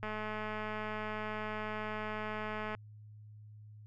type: click train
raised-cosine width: 0.5 ms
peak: -25 dBFS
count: 583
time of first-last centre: 0.03-2.75 s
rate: 214 Hz
effects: added 106 Hz sine -50 dBFS peak until 3.86 s